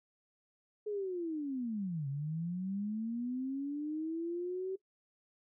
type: linear two-way sweep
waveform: sine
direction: down then up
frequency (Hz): 428 to 135.3 to 384.3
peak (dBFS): -34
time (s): 0.86-4.76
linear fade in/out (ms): 10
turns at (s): 2.08
effects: noise-tail reverb RT60 0.1 s tail -18 dB re dry